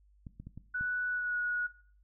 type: clicks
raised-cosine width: 5 ms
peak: -32 dBFS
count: 5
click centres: 0.268 / 0.4 / 0.47 / 0.576 / 0.81 s
type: tone with pitch glide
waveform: sine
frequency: 1480 to 1457.1 Hz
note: F#6 to F#6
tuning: 0 to -27 cents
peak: -31 dBFS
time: 0.74-1.67 s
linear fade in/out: 10 ms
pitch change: -27 cents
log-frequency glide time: 1.09-1.37 s
effects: noise-tail reverb RT60 0.5 s tail -17 dB re dry + added 50 Hz sine -61 dBFS peak until 2.03 s